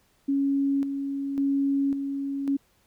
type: tone with tremolo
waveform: sine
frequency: 277.2 Hz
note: C#4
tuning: in tune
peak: -21 dBFS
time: 0.28-2.57 s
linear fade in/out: 10 ms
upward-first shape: square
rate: 0.91 Hz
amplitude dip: 50%
effects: pink hiss -65 dBFS RMS until 2.86 s